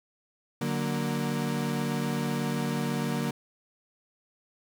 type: chord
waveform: 35% pulse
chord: D augmented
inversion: none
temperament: equal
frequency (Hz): 146.83 / 185 / 233.1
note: D3 / F#3 / A#3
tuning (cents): 0 / 0 / 0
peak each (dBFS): -30 / -32 / -29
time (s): 0.61-3.31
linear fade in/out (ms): 5
effects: 10-bit